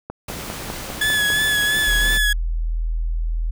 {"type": "click train", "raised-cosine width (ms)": 1, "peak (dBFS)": -15, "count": 7, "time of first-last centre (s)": [0.1, 1.302], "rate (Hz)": 4.99}
{"type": "noise", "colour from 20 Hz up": "pink", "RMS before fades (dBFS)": -31, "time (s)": [0.28, 2.18], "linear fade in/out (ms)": 5}
{"type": "tone with vibrato", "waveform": "30% pulse", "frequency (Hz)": 1703, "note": "G#6", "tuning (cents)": 43, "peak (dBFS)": -14, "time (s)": [1.01, 2.33], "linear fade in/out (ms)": 5, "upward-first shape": "sine", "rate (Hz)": 2.9, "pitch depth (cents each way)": 33}
{"type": "tone", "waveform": "sine", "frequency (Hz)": 40.79, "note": "E1", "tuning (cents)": -17, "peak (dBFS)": -19, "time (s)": [1.87, 3.51], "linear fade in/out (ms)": 10}
{"effects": []}